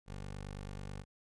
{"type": "tone", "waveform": "15% pulse", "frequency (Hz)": 49.18, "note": "G1", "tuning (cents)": 6, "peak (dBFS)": -36, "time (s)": [0.06, 1.05], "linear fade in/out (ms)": 50, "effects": ["resampled to 24000 Hz"]}